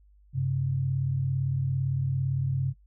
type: tone pair together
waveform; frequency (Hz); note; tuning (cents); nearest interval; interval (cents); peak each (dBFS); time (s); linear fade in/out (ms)
sine; 96.5 / 134.22; G2 / C3; -27 / +45; tritone; 572; -32 / -25; 0.33-2.74; 50
effects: noise-tail reverb RT60 0.1 s tail -19 dB re dry + added 50 Hz sine -55 dBFS peak until 2.86 s